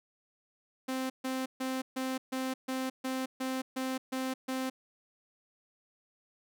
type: tone bursts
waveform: sawtooth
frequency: 260.8 Hz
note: C4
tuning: 5 cents flat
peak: -28 dBFS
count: 11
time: 0.88-4.7 s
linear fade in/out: 10 ms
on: 220 ms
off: 140 ms
effects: none